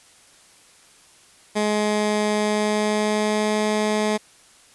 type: tone with pitch glide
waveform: 15% pulse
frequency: 210.8 to 212.9 Hz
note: G#3 to G#3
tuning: +26 to +43 cents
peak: -13 dBFS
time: 1.55-4.18 s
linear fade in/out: 20 ms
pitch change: +17 cents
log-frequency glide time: 2.37-3.56 s
effects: white hiss -52 dBFS RMS until 4.74 s + resampled to 24000 Hz